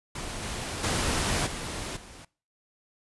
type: noise with level steps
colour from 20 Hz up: pink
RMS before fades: -36 / -34 / -27 / -35 / -47 dBFS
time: 0.15-2.25 s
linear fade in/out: 5 ms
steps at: 0.42 / 0.83 / 1.46 / 1.96 s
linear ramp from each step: 10 ms
effects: noise-tail reverb RT60 0.4 s tail -23 dB re dry + resampled to 24000 Hz